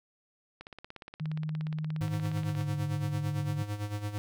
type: click train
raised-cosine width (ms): 0.3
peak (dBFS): -28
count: 35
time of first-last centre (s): 0.61-2.61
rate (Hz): 17
type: tone with pitch glide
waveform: sine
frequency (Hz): 155.1 to 146.82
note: D#3 to D3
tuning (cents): -5 to 0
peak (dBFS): -31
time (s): 1.2-3.63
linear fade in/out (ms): 10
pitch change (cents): -95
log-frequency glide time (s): 2.48-2.57
type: tone with tremolo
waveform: square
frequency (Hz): 103.83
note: G#2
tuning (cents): 0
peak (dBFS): -31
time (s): 2.01-4.18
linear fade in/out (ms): 0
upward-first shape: sine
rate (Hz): 8.9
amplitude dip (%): 70
effects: none